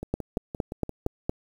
two click trains, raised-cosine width 2 ms, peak -12 / -20 dBFS, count 6 / 7, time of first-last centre 0.14-1.295 / 0.03-1.066 s, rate 4.33 / 5.79 Hz, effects 8-bit

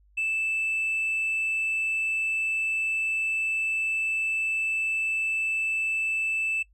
triangle tone with tanh clipping, 2637 Hz, E7, in tune, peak -25 dBFS, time 0.17-6.63 s, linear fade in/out 10 ms, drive 6 dB, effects noise-tail reverb RT60 0.1 s tail -21 dB re dry + added 50 Hz sine -57 dBFS peak until 6.73 s

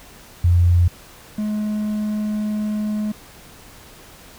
sine / triangle tone pair in turn, 87.31 / 211.8 Hz, F2 / G#3, 0 / +34 cents, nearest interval octave + minor third, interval 1534 cents, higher second, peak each -11 / -18 dBFS, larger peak first, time 0.44-0.88 / 1.38-3.12 s, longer second, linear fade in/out 5 ms, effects pink hiss -44 dBFS RMS until 4.38 s

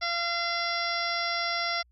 harmonic tone, 686 Hz, F5, 31 cents flat, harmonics 1 / 2 / 3 / 4 / 5 / 6 / 7 / 8, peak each -34 / -33 / -32 / -45 / -38 / -40 / -35 / -36 dBFS, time 0.01-1.83 s, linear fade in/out 20 ms, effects added 60 Hz sine -60 dBFS peak until 1.91 s

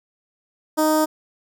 15% pulse tone with notch filter, 310 Hz, D#4, 6 cents flat, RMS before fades -18 dBFS, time 0.77-1.06 s, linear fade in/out 20 ms, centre 2700 Hz, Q 0.58, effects none

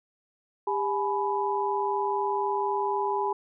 sine tone cluster, 400.4 / 846 / 990 Hz, G4 / G#5 / B5, +37 / +32 / +4 cents, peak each -29 dBFS, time 0.67-3.33 s, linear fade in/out 5 ms, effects none

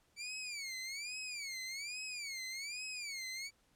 20% pulse tone with vibrato, 2288 Hz, D7, 46 cents flat, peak -36 dBFS, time 0.16-3.51 s, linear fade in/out 50 ms, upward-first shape sine, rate 1.2 Hz, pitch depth 190 cents each way, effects pink hiss -73 dBFS RMS until 3.75 s + low-pass 12000 Hz 12 dB/octave

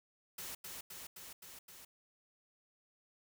white noise with echo, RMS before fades -45 dBFS, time 0.38-0.55 s, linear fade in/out 5 ms, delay 260 ms, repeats 5, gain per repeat -2 dB, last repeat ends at 1.85 s, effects none

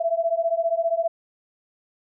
sine beating tone pair, 659.3 / 674.3 Hz, E5 / E5, 0 / +39 cents, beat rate 15 Hz, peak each -23 dBFS, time 0-1.08 s, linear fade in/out 10 ms, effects none

